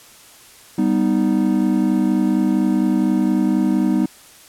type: chord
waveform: triangle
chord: G augmented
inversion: none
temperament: equal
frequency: 196 / 246.9 / 311.1 Hz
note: G3 / B3 / D#4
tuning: 0 / 0 / 0 cents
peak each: -17 dBFS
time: 0.78-4.06 s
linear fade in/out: 5 ms
effects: white hiss -45 dBFS RMS until 4.48 s + low-pass 12000 Hz 12 dB/octave